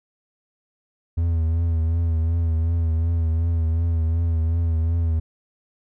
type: tone with vibrato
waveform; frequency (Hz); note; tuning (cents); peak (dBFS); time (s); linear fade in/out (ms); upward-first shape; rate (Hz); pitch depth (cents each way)
triangle; 82.41; E2; 0; -16; 1.17-5.2; 10; triangle; 2.7; 53
effects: none